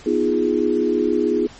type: chord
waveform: sine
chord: F half-diminished seventh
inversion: second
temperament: equal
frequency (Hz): 246.9 / 311.1 / 349.2 / 415.3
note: Cb4 / Eb4 / F4 / Ab4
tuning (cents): 0 / 0 / 0 / 0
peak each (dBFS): -23 / -22 / -21 / -20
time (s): 0.06-1.47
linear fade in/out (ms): 5
effects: pink hiss -43 dBFS RMS until 1.59 s + MP3 32 kbps